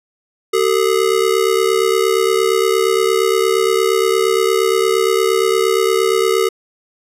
square ring-modulated tone, 416.5 Hz, G#4, 5 cents sharp, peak -10 dBFS, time 0.53-6.49 s, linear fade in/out 10 ms, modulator 34.3 Hz, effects resampled to 32000 Hz

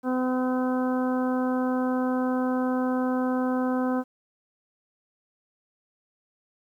harmonic tone, 254.7 Hz, C4, 46 cents flat, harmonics 1 / 2 / 3 / 4 / 5 / 6, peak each -24 / -30 / -34 / -36 / -38 / -40 dBFS, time 0.03-4.04 s, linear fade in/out 50 ms, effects 10-bit

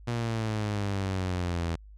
sawtooth exponential sweep, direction down, 120 to 82.41 Hz, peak -24 dBFS, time 0.07-1.76 s, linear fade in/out 10 ms, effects added 51 Hz sine -46 dBFS peak until 1.97 s + low-pass 7000 Hz 12 dB/octave

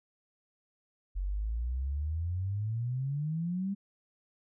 sine exponential sweep, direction up, 44.94 to 202.1 Hz, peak -30 dBFS, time 1.15-3.75 s, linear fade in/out 20 ms, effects none

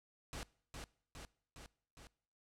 pink noise with echo, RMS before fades -45 dBFS, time 0.33-0.43 s, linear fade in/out 0 ms, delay 410 ms, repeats 4, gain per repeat -3 dB, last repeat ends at 2.07 s, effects noise-tail reverb RT60 0.6 s tail -23 dB re dry + low-pass 9000 Hz 12 dB/octave

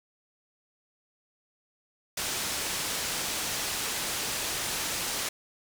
white low-pass noise, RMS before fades -32 dBFS, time 2.17-5.29 s, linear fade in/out 5 ms, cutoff 8800 Hz, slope 12 dB/octave, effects none

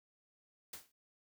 white noise with exponential decay, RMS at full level -43 dBFS, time 0.73-0.92 s, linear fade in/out 5 ms, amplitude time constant 41 ms, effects none

